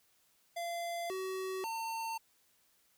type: tone with pitch steps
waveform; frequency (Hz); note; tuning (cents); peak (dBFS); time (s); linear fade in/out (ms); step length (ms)
square; 686 / 377.6 / 904; F5 / F#4 / A5; -31 / +35 / +47; -37; 0.56-2.18; 10; 540
effects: white hiss -71 dBFS RMS until 2.97 s